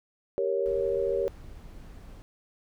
sine chord, G diminished, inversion none, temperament equal, 392 / 466.2 / 554.4 Hz, G4 / Bb4 / Db5, 0 / 0 / 0 cents, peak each -29 dBFS, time 0.38-1.28 s, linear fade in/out 0 ms
brown noise, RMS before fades -45 dBFS, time 0.66-2.22 s, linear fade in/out 0 ms
effects none

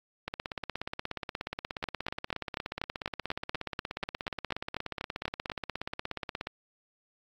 two click trains, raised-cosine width 0.3 ms, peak -15 / -18 dBFS, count 16 / 105, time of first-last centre 1.84-5.499 / 0.28-6.47 s, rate 4.1 / 16.8 Hz, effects AAC 64 kbps

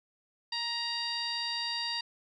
15% pulse tone with low-pass filter, 939 Hz, A#5, 12 cents sharp, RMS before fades -34 dBFS, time 0.52-2.01 s, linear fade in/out 5 ms, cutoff 4800 Hz, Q 7.1, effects none

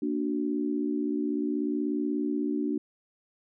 sine chord, Bb augmented, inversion none, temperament equal, 233.1 / 293.7 / 370 Hz, Bb3 / D4 / F#4, 0 / 0 / 0 cents, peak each -32 / -28 / -34 dBFS, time 0.02-2.78 s, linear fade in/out 5 ms, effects none

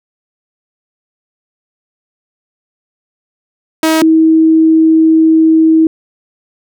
sawtooth / sine tone pair in turn, 318.8 / 320.4 Hz, D#4 / E4, +42 / -49 cents, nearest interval unison, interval 9 cents, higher second, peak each -4 / -4 dBFS, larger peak neither, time 3.83-4.02 / 4.02-5.87 s, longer second, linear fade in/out 2 ms, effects none

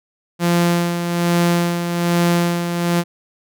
sawtooth tone with tremolo, 172.6 Hz, F3, 20 cents flat, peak -9 dBFS, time 0.39-3.04 s, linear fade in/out 50 ms, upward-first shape sine, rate 1.2 Hz, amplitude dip 55%, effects none

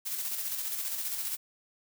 blue noise with tremolo, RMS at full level -33 dBFS, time 0.05-1.37 s, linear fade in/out 20 ms, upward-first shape square, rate 15 Hz, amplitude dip 35%, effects none

